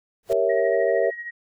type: noise with exponential growth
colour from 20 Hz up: pink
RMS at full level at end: -34 dBFS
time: 0.23-0.33 s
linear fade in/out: 2 ms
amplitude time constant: 21 ms
type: chord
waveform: sine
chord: G diminished seventh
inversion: none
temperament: equal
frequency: 392 / 466.2 / 554.4 / 659.3 Hz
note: G4 / Bb4 / Db5 / Fb5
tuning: 0 / 0 / 0 / 0 cents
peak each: -25 / -23 / -23 / -23 dBFS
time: 0.29-1.11 s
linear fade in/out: 20 ms
type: tone with tremolo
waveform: sine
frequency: 1894 Hz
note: A#6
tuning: 27 cents sharp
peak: -29 dBFS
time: 0.49-1.31 s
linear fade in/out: 10 ms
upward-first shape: sine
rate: 13 Hz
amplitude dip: 60%
effects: none